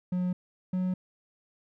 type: tone pair in turn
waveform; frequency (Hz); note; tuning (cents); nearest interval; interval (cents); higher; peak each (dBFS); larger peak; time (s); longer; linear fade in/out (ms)
triangle; 180.8 / 183.85; F#3 / F#3; -40 / -11; unison; 29; second; -24; neither; 0.12-0.33 / 0.73-0.94; neither; 5
effects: none